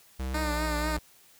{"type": "tone with pitch glide", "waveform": "square", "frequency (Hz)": [65, 59.61], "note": ["C2", "A#1"], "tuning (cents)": [-11, 39], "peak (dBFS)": -31, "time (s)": [0.19, 0.99], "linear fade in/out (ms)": 10, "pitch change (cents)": -150, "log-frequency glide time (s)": [0.42, 0.56]}
{"type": "tone with vibrato", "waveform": "10% pulse", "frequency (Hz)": 302.7, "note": "D#4", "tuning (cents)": -48, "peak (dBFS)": -21, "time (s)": [0.34, 0.97], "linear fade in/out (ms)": 5, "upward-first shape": "triangle", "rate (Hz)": 4.1, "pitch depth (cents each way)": 51}
{"effects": ["white hiss -58 dBFS RMS until 1.39 s"]}